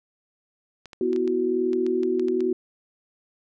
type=clicks; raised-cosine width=0.2 ms; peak=-24 dBFS; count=11; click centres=0.857 / 0.932 / 1.131 / 1.162 / 1.277 / 1.732 / 1.865 / 2.033 / 2.196 / 2.284 / 2.406 s
type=chord; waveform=sine; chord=B suspended fourth; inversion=none; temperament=just; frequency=246.9 / 329.3 / 370.4 Hz; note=B3 / E4 / F#4; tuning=0 / -2 / +2 cents; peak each=-28 / -28 / -22 dBFS; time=1.01-2.53 s; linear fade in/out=2 ms
effects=none